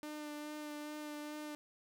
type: tone with vibrato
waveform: sawtooth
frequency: 299.3 Hz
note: D4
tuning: 33 cents sharp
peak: -39 dBFS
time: 0.03-1.55 s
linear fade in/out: 0 ms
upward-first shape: sine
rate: 2.4 Hz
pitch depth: 16 cents each way
effects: none